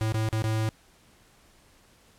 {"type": "tone with dropouts", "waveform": "square", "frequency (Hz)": 110, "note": "A2", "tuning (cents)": 0, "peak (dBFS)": -25, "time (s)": [0.01, 0.69], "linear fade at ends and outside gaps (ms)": 0, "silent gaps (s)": [[0.123, 0.143], [0.288, 0.328], [0.422, 0.441]], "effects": ["pink hiss -59 dBFS RMS until 2.18 s", "low-pass 12000 Hz 12 dB/octave"]}